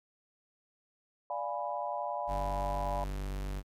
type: chord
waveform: sine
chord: D diminished seventh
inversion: none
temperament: equal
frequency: 587.3 / 698.5 / 830.6 / 987.8 Hz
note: D5 / F5 / Ab5 / Cb6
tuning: 0 / 0 / 0 / 0 cents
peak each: -38 dBFS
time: 1.3-3.04 s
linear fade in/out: 2 ms
type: tone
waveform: 45% pulse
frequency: 48.65 Hz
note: G1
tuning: 12 cents flat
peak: -34 dBFS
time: 2.27-3.63 s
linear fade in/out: 50 ms
effects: MP3 96 kbps